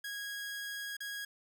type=tone with dropouts; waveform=sawtooth; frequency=1648 Hz; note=G#6; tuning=14 cents flat; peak=-35 dBFS; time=0.04-1.25 s; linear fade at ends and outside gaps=5 ms; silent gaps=0.968-1.004 s; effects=none